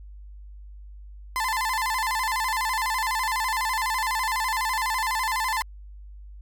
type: tone with vibrato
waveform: 30% pulse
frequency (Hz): 952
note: A#5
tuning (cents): +36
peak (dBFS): -21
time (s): 1.36-5.62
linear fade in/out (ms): 0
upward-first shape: square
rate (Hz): 12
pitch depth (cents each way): 130
effects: added 50 Hz sine -40 dBFS peak until 6.41 s